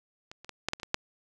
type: clicks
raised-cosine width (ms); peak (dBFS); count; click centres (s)
0.2; -26 / -30 / -23 / -11 / -12 / -29 / -17 / -8; 8; 0.315 / 0.446 / 0.493 / 0.686 / 0.734 / 0.799 / 0.832 / 0.944
effects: none